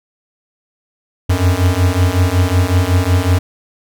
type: beating tone pair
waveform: square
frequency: 87.8 / 93.2 Hz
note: F2 / F#2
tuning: +10 / +13 cents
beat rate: 5.4 Hz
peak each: -15 / -14 dBFS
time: 1.29-3.39 s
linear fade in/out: 10 ms
effects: none